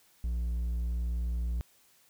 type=tone with hard clipping; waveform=sine; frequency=59.3 Hz; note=A#1; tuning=30 cents sharp; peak=-30 dBFS; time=0.24-1.61 s; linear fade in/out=0 ms; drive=3 dB; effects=white hiss -64 dBFS RMS until 2.09 s